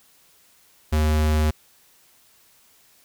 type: tone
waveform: square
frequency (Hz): 76.9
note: D#2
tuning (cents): -20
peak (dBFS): -18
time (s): 0.92-1.51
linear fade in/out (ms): 10
effects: white hiss -57 dBFS RMS until 3.04 s